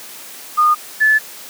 sine tone pair in turn, 1223 / 1733.9 Hz, D#6 / A6, -30 / -26 cents, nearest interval tritone, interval 604 cents, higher second, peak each -9 dBFS, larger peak neither, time 0.57-0.75 / 1-1.19 s, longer second, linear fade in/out 20 ms, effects white hiss -35 dBFS RMS until 1.49 s + high-pass 200 Hz 12 dB/octave

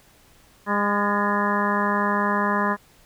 harmonic tone with a mistuned harmonic, 203.8 Hz, G#3, 32 cents flat, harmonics 1 / 2 / 3 / 4 / 5 / 6 / 7 / 8 / 9, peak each -25 / -30 / -30 / -32 / -24 / -29 / -34 / -28 / -34 dBFS, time 0.66-2.77 s, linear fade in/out 50 ms, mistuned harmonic 8, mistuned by +54 cents, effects pink hiss -55 dBFS RMS until 3.05 s

